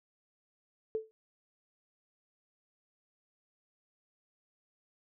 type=tone with exponential decay; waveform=sine; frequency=439.7 Hz; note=A4; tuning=1 cent flat; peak=-27 dBFS; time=0.95-1.11 s; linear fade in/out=0 ms; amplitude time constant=33 ms; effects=none